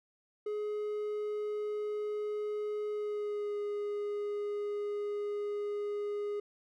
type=tone with pitch glide; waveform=triangle; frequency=420.3 to 412.6 Hz; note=G#4 to G#4; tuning=+21 to -11 cents; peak=-31 dBFS; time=0.46-6.4 s; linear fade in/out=5 ms; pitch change=-32 cents; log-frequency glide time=2.91-3.57 s; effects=none